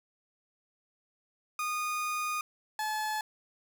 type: tone pair in turn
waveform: 30% pulse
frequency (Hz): 1230 / 859.8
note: D#6 / A5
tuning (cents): -20 / -40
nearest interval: tritone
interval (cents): 620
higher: first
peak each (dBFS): -28 / -28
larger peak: neither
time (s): 1.59-2.41 / 2.79-3.21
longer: first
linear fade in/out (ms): 2
effects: none